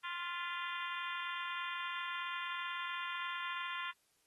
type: harmonic tone with a mistuned harmonic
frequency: 349.2 Hz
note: F4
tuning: in tune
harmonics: 3 / 4 / 5 / 6 / 7 / 8 / 9 / 10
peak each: -43 / -45 / -47 / -49 / -50 / -51 / -52 / -53 dBFS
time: 0.03-3.92 s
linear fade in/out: 20 ms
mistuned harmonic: 6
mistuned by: -52 cents
effects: white hiss -75 dBFS RMS until 4.26 s + AAC 32 kbps